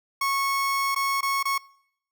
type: tone with dropouts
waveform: 30% pulse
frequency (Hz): 1100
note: C#6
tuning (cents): -14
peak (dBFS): -20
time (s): 0.21-1.58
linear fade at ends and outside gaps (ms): 5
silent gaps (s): 0.948-0.96 / 1.209-1.228 / 1.429-1.453
effects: noise-tail reverb RT60 0.7 s tail -24 dB re dry